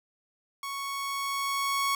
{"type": "tone with level ramp", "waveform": "sawtooth", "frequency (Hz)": 1108.7, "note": "C#6", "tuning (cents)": 0, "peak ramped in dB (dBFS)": [-30, -21], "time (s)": [0.63, 1.95], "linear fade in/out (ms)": 2, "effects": []}